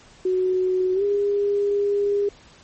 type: tone with pitch glide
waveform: sine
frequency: 370 to 405.8 Hz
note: F#4 to G#4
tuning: 0 to -40 cents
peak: -18 dBFS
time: 0.25-2.29 s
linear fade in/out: 5 ms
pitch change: +160 cents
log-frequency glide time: 0.94-1.03 s
effects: pink hiss -50 dBFS RMS until 2.63 s + MP3 32 kbps